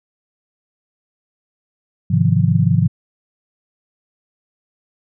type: chord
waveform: sine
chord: F minor seventh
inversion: first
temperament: just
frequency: 104.77 / 130.96 / 157.15 / 174.61 Hz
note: Ab2 / C3 / Eb3 / F3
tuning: +16 / +2 / +18 / 0 cents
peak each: -17 dBFS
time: 2.1-2.88 s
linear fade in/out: 10 ms
effects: none